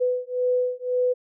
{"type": "beating tone pair", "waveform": "sine", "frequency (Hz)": [498.1, 500], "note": ["B4", "B4"], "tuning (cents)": [15, 21], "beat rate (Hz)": 1.9, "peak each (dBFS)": -24, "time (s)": [0, 1.14], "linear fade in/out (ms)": 20, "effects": []}